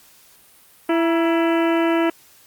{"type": "harmonic tone with a mistuned harmonic", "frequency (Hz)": 332.8, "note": "E4", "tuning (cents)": 17, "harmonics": [1, 2, 3, 4, 5, 6, 7, 8, 9], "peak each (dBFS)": [-17, -23, -27, -29, -31, -33, -34, -35, -36], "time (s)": [0.89, 2.1], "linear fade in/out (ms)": 5, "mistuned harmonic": 3, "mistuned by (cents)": -61, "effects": ["white hiss -51 dBFS RMS until 2.46 s", "Opus 48 kbps"]}